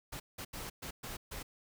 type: noise bursts at uneven times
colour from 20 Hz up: pink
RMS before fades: -43 dBFS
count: 6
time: 0.12-0.2 / 0.38-0.45 / 0.53-0.7 / 0.82-0.91 / 1.03-1.17 / 1.31-1.43 s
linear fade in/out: 10 ms
effects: none